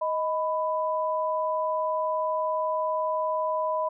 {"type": "tone pair together", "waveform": "sine", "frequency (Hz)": [626.8, 995], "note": ["D#5", "B5"], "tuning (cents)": [13, 13], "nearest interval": "minor sixth", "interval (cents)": 800, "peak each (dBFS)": -27, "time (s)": [0.01, 3.89], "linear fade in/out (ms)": 10, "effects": []}